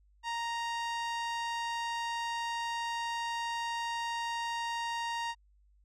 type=tone; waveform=sawtooth; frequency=932.3 Hz; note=A#5; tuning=in tune; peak=-29 dBFS; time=0.23-5.35 s; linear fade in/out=50 ms; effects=added 50 Hz sine -62 dBFS peak until 5.84 s + low-pass 6000 Hz 12 dB/octave